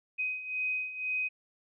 sine beating tone pair, 2511 / 2513 Hz, D#7 / D#7, +15 / +17 cents, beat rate 2 Hz, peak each -37 / -32 dBFS, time 0.18-1.29 s, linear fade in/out 20 ms, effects none

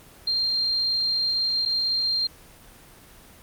sine tone with dropouts, 4186 Hz, C8, in tune, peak -21 dBFS, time 0.27-2.27 s, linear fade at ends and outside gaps 5 ms, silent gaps 1.652-1.658 s, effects pink hiss -49 dBFS RMS until 3.42 s + Opus 24 kbps

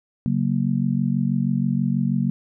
sine chord, F# major, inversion second, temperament just, 138.75 / 185 / 231.2 Hz, C#3 / F#3 / A#3, +2 / 0 / -14 cents, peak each -23 dBFS, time 0.26-2.3 s, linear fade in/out 0 ms, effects none

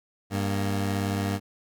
20% pulse tone pair together, 99 / 235.5 Hz, G2 / A#3, +18 / +18 cents, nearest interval octave + minor third, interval 1500 cents, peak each -21 / -28 dBFS, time 0.3-1.4 s, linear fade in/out 50 ms, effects none

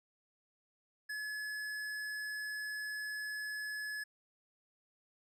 sine tone with hard clipping, 1705 Hz, G#6, 45 cents sharp, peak -40 dBFS, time 1.09-4.04 s, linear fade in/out 10 ms, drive 13 dB, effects none

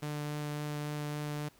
sawtooth tone with vibrato, 148.5 Hz, D3, 20 cents sharp, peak -31 dBFS, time 0.02-1.49 s, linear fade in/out 10 ms, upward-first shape triangle, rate 3.6 Hz, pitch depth 9 cents each way, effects pink hiss -63 dBFS RMS until 1.59 s

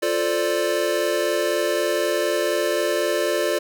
square chord, D minor seventh, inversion first, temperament equal, 349.2 / 440 / 523.3 / 587.3 Hz, F4 / A4 / C5 / D5, 0 / 0 / 0 / 0 cents, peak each -26 / -27 / -29 / -24 dBFS, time 0.02-3.59 s, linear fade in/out 10 ms, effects none

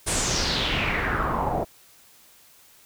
pink noise with low-pass filter sweep, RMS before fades -25 dBFS, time 0.06-1.65 s, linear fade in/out 20 ms, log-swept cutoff 9500 to 630 Hz, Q 4, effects white hiss -54 dBFS RMS until 2.85 s

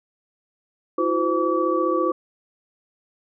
sine tone cluster, 327 / 361.9 / 513 / 1146 Hz, E4 / F#4 / C5 / D6, -14 / -38 / -34 / -43 cents, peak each -24 dBFS, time 0.98-2.12 s, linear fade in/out 5 ms, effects none

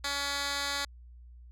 10% pulse tone with band-pass filter, 282.5 Hz, C#4, 33 cents sharp, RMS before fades -33 dBFS, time 0.04-0.85 s, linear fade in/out 5 ms, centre 4200 Hz, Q 0.88, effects added 60 Hz sine -48 dBFS peak until 1.51 s

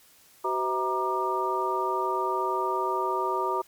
sine tone cluster, 380.2 / 509 / 646 / 941 / 1194 Hz, F#4 / C5 / E5 / A#5 / D6, +47 / -48 / -35 / +16 / +28 cents, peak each -30 / -36 / -35 / -28 / -30 dBFS, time 0.44-3.62 s, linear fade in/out 10 ms, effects white hiss -57 dBFS RMS until 3.67 s + MP3 96 kbps

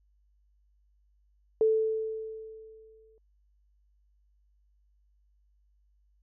sine tone with exponential decay, 440 Hz, A4, in tune, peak -19 dBFS, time 1.61-3.18 s, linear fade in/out 1 ms, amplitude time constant 340 ms, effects added 50 Hz sine -64 dBFS peak until 6.22 s

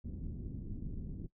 pink low-pass noise, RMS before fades -42 dBFS, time 0.04-1.27 s, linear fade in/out 10 ms, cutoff 280 Hz, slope 24 dB/octave, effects noise-tail reverb RT60 0.1 s tail -17 dB re dry

